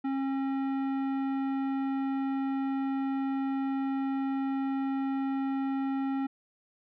sine tone with tanh clipping, 270.6 Hz, C#4, 42 cents flat, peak -30 dBFS, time 0.04-6.27 s, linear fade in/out 10 ms, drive 14 dB, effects none

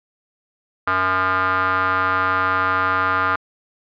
square tone with band-pass filter, 93.6 Hz, F#2, 20 cents sharp, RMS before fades -19 dBFS, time 0.87-3.36 s, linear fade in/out 5 ms, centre 1300 Hz, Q 6, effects resampled to 11025 Hz

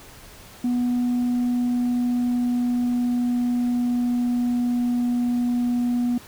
sine tone with pitch glide, 244.9 to 242.9 Hz, B3 to B3, -14 to -29 cents, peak -17 dBFS, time 0.64-6.18 s, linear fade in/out 5 ms, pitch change -15 cents, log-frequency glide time 1.21-5.09 s, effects tanh soft clip ceiling -18 dBFS + pink hiss -45 dBFS RMS until 6.27 s

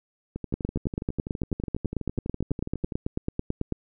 two click trains, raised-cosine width 3 ms, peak -13 / -19 dBFS, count 30 / 32, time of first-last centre 0.54-3.723 / 0.36-2.922 s, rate 9.11 / 12.1 Hz, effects none

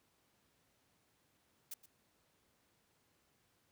blue noise with echo, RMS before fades -45 dBFS, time 1.71-1.74 s, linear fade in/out 5 ms, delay 120 ms, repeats 1, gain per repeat -15 dB, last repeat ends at 1.86 s, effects pink hiss -75 dBFS RMS until 3.71 s + high-pass 80 Hz 12 dB/octave

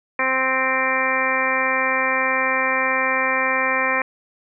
harmonic tone, 261.6 Hz, C4, in tune, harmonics 1 / 2 / 3 / 4 / 5 / 6 / 7 / 8 / 9, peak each -32 / -26 / -30 / -24 / -29 / -31 / -23 / -28 / -24 dBFS, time 0.19-4.02 s, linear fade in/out 2 ms, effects none

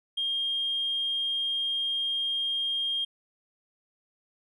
triangle tone, 3220 Hz, G7, 46 cents sharp, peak -23 dBFS, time 0.17-3.05 s, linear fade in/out 10 ms, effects tanh soft clip ceiling -24 dBFS + resampled to 32000 Hz

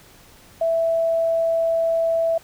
sine tone, 660 Hz, E5, 2 cents sharp, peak -17 dBFS, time 0.61-2.38 s, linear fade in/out 5 ms, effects pink hiss -49 dBFS RMS until 2.43 s

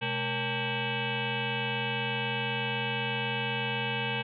sine tone with frequency modulation, 1241 Hz, D#6, 5 cents flat, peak -28 dBFS, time 0.01-4.23 s, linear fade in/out 20 ms, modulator 342 Hz, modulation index 5.5, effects none

